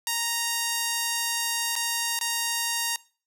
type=tone with dropouts; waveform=5% pulse; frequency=932.3 Hz; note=A#5; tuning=in tune; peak=-13 dBFS; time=0.07-2.96 s; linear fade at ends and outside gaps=1 ms; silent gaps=1.755-1.762 / 2.19-2.211 s; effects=noise-tail reverb RT60 0.4 s tail -22 dB re dry